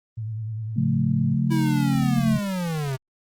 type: tone with vibrato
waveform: sine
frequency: 110 Hz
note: A2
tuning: in tune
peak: -27 dBFS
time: 0.17-1.35 s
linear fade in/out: 10 ms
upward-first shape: sine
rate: 9.9 Hz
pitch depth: 54 cents each way
type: chord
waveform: sine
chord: Db augmented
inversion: none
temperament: equal with one note detuned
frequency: 138.59 / 177.87 / 220 Hz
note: Db3 / F3 / A3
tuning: 0 / +32 / 0 cents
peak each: -22 / -26 / -24 dBFS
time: 0.76-2.39 s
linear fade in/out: 10 ms
type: linear sweep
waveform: square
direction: down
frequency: 329.6 to 127.8 Hz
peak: -25 dBFS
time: 1.5-2.97 s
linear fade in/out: 20 ms
effects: Opus 24 kbps